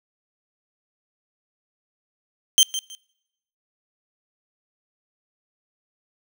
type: tone with echo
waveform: 25% pulse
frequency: 3136 Hz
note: G7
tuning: in tune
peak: -8 dBFS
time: 2.58-2.63 s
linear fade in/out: 0 ms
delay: 160 ms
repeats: 2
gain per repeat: -13 dB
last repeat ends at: 2.95 s
effects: noise-tail reverb RT60 0.9 s tail -26 dB re dry